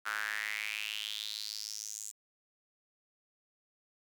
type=tone with high-pass filter sweep; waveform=sawtooth; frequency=106.5 Hz; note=G#2; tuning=44 cents sharp; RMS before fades=-39 dBFS; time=0.05-2.12 s; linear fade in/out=20 ms; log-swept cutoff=1400 to 7500 Hz; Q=5.4; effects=none

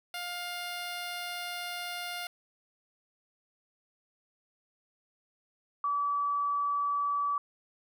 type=tone pair in turn; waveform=10% pulse / sine; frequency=706 / 1149.3 Hz; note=F5 / D6; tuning=+19 / -38 cents; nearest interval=minor sixth; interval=843 cents; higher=second; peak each=-27 dBFS; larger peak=neither; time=0.14-2.27 / 5.84-7.38 s; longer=first; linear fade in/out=2 ms; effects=none

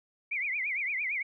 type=tone with vibrato; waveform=sine; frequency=2217 Hz; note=C#7; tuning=in tune; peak=-29 dBFS; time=0.31-1.23 s; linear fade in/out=10 ms; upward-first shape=triangle; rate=8.8 Hz; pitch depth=210 cents each way; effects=none

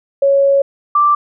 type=tone pair in turn; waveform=sine; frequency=554.4 / 1174.7 Hz; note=C#5 / D6; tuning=0 / 0 cents; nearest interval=octave + minor second; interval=1300 cents; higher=second; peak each=-8 dBFS; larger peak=neither; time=0.22-0.62 / 0.95-1.15 s; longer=first; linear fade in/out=5 ms; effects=none

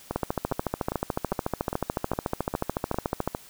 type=two click trains; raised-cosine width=1 ms; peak=-11 / -14 dBFS; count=44 / 9; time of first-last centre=0.16-3.276 / 0.11-3.349 s; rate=13.8 / 2.47 Hz; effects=white hiss -50 dBFS RMS until 3.49 s

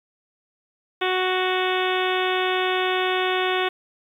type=harmonic tone with a mistuned harmonic; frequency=370 Hz; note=F#4; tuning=in tune; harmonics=1 / 2 / 3 / 4 / 5 / 6 / 7 / 8 / 9 / 10; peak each=-24 / -27 / -29 / -30 / -31 / -32 / -32 / -33 / -34 / -34 dBFS; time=1.01-3.69 s; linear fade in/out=10 ms; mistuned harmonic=10; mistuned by=-52 cents; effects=9-bit

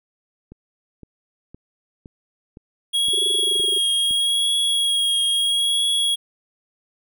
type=click train; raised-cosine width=3 ms; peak=-27 dBFS; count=8; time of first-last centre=0.52-4.11 s; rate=1.95 Hz
type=tone with vibrato; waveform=square; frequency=3302 Hz; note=G#7; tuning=11 cents flat; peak=-18 dBFS; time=2.93-6.16 s; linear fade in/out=20 ms; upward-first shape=triangle; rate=0.76 Hz; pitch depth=25 cents each way
type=tone bursts; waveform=sine; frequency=394.5 Hz; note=G4; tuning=11 cents sharp; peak=-26 dBFS; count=16; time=3.13-3.78 s; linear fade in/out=5 ms; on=20 ms; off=22 ms
effects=none

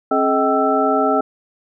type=tone cluster; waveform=sine; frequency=269.3 / 426.4 / 631 / 772 / 1325 Hz; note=C#4 / G#4 / D#5 / G5 / E6; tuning=-50 / +46 / +24 / -27 / +9 cents; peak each=-20 dBFS; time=0.11-1.21 s; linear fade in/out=5 ms; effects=none

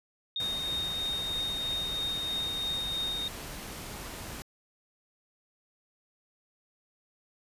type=tone with tremolo; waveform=sine; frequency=3700 Hz; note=A#7; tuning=14 cents flat; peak=-29 dBFS; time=0.36-3.28 s; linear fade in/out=2 ms; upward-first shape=triangle; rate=3.1 Hz; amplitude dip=30%
type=noise; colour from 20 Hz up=pink; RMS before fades=-41 dBFS; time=0.4-4.42 s; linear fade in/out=0 ms
effects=resampled to 32000 Hz

